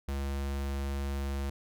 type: tone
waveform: square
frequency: 69.3 Hz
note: C#2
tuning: in tune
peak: -32 dBFS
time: 0.08-1.5 s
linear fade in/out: 5 ms
effects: none